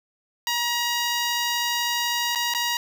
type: tone with dropouts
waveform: 10% pulse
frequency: 952 Hz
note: A#5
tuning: 36 cents sharp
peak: -14 dBFS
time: 0.47-2.77 s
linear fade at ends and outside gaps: 1 ms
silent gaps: 2.35-2.357 / 2.538-2.548 s
effects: none